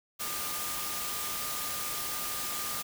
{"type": "tone in noise", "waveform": "sine", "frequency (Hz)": 1209, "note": "D6", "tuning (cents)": 50, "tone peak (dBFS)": -42, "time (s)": [0.19, 2.83], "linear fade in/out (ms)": 20, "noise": "white", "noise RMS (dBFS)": -35, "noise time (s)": [0.19, 2.83], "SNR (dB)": -10, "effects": []}